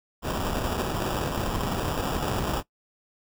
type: noise with sample-and-hold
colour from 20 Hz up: pink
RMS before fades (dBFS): -28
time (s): 0.22-2.63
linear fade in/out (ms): 50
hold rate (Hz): 2100
effects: noise-tail reverb RT60 0.1 s tail -19 dB re dry